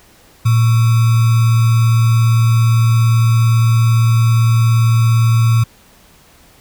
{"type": "tone with sample-and-hold", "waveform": "sine", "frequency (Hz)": 114.7, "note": "A#2", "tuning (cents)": -28, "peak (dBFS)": -8, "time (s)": [0.45, 5.64], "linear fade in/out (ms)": 10, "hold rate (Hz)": 1225, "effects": ["pink hiss -47 dBFS RMS until 6.6 s"]}